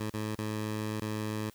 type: tone with dropouts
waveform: 15% pulse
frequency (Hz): 107.6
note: A2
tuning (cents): -38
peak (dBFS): -26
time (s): 0-1.5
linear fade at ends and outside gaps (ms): 5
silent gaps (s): 0.101-0.138 / 0.354-0.384 / 1.002-1.017
effects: white hiss -61 dBFS RMS until 1.54 s